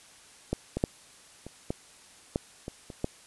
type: clicks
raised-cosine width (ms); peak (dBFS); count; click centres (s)
2; -14 / -16 / -10 / -27 / -16 / -13 / -22 / -27 / -14; 9; 0.53 / 0.77 / 0.839 / 1.466 / 1.705 / 2.359 / 2.681 / 2.902 / 3.044
effects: white hiss -54 dBFS RMS until 3.26 s + resampled to 24000 Hz